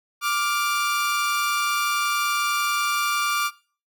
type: tone pair together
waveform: sawtooth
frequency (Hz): 1174.7 / 1405.5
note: D6 / F6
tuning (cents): 0 / +11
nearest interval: minor third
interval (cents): 311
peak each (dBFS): -19 / -23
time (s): 0.21-3.51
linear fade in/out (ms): 50
effects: noise-tail reverb RT60 0.4 s tail -20 dB re dry